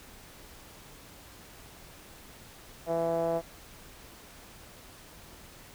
5% pulse tone with low-pass filter, 166.4 Hz, E3, 17 cents sharp, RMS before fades -29 dBFS, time 2.86-3.42 s, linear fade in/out 50 ms, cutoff 620 Hz, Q 4.6, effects pink hiss -51 dBFS RMS until 5.74 s

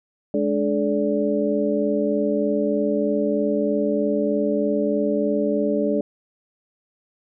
sine tone cluster, 209.1 / 292.3 / 429.1 / 579 Hz, G#3 / D4 / A4 / D5, +12 / -8 / -43 / -25 cents, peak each -24 dBFS, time 0.34-6.01 s, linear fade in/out 2 ms, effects none

